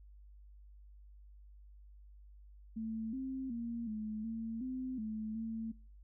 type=tone with pitch steps; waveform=sine; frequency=222.4 / 263.8 / 233.5 / 215.2 / 225.8 / 257.3 / 217.1 / 224.4 Hz; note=A3 / C4 / A#3 / A3 / A3 / C4 / A3 / A3; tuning=+19 / +14 / +3 / -38 / +45 / -29 / -23 / +34 cents; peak=-37 dBFS; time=2.76-5.72 s; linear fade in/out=10 ms; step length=370 ms; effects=noise-tail reverb RT60 0.5 s tail -26 dB re dry + added 50 Hz sine -54 dBFS peak until 6.03 s